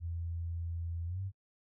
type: tone with pitch glide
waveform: sine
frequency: 84.3 to 96.28 Hz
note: E2 to G2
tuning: +39 to -31 cents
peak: -35 dBFS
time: 0-1.32 s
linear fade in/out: 50 ms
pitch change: +230 cents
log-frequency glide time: 1.06-1.21 s
effects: noise-tail reverb RT60 0.1 s tail -23 dB re dry